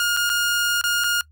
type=tone with dropouts; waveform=sawtooth; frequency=1422 Hz; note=F6; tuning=31 cents sharp; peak=-15 dBFS; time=0-1.21 s; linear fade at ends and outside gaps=1 ms; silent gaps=0.166-0.171 / 0.294-0.299 / 0.813-0.839 / 1.038-1.042 s; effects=noise-tail reverb RT60 0.1 s tail -22 dB re dry + added 76 Hz sine -50 dBFS peak until 1.31 s